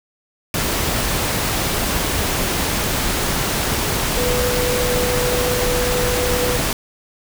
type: tone in noise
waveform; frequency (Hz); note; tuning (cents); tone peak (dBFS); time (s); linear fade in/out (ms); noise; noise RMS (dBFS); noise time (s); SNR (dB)
sine; 493.9; B4; 0; -20; 4.17-6.57; 2; pink; -20; 0.54-6.73; -3
effects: none